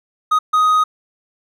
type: tone bursts at uneven times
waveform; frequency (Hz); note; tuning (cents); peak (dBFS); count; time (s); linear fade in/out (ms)
triangle; 1251; D#6; +9; -9; 2; 0.31-0.39 / 0.53-0.84; 10
effects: none